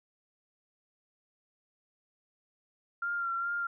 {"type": "tone with vibrato", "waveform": "sine", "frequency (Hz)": 1384, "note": "F6", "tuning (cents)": -16, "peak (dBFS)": -30, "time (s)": [3.02, 3.67], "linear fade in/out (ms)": 5, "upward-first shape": "sine", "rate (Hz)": 2.4, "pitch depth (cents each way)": 28, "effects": []}